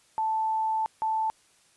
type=tone bursts at uneven times; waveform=sine; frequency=880 Hz; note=A5; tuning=in tune; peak=-24 dBFS; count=2; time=0.18-0.86 / 1.02-1.3 s; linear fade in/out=0 ms; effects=white hiss -62 dBFS RMS until 1.76 s + resampled to 24000 Hz